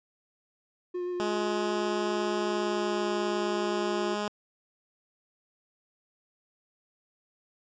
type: tone with vibrato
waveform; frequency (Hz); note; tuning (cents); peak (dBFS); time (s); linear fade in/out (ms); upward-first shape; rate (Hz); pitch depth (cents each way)
triangle; 357.1; F4; +39; -28; 0.94-4.15; 10; sine; 7.9; 13
type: tone with pitch glide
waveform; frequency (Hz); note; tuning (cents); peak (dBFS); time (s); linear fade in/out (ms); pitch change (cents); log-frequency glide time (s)
10% pulse; 209.9 to 208.1; G#3 to G#3; +19 to +4; -21; 1.2-4.28; 0; -15; 2.36-3.12
effects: resampled to 16000 Hz